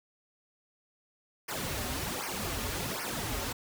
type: noise with flanger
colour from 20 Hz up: pink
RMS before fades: -35 dBFS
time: 1.48-3.53 s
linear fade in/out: 10 ms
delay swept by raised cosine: 0.26 to 6.16 ms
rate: 1.3 Hz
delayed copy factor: -0.95
effects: none